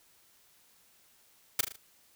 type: noise with echo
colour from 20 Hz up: white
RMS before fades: -25 dBFS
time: 1.59-1.61 s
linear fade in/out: 5 ms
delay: 38 ms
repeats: 4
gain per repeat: -6 dB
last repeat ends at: 1.762 s
effects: white hiss -64 dBFS RMS until 2.15 s